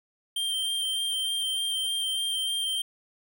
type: tone with vibrato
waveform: square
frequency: 3160 Hz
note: G7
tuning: 13 cents sharp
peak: -27 dBFS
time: 0.36-2.82 s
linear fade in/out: 5 ms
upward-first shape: sine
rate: 3.3 Hz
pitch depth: 14 cents each way
effects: none